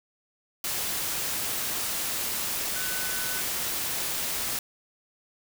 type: tone in noise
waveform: sine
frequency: 1500 Hz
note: F#6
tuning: 23 cents sharp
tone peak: -36 dBFS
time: 2.76-3.41 s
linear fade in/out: 2 ms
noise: white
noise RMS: -30 dBFS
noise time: 0.64-4.59 s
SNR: -9 dB
effects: none